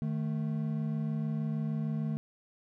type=tone pair together; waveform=triangle; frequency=153.9 / 220.4 Hz; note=D#3 / A3; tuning=-19 / +3 cents; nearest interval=tritone; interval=622 cents; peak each=-30 / -32 dBFS; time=0.02-2.17 s; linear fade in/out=0 ms; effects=none